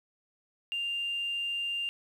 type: tone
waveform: sine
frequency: 2794 Hz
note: F7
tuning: in tune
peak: -29 dBFS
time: 0.72-1.89 s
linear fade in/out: 0 ms
effects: tanh soft clip ceiling -26 dBFS + 10-bit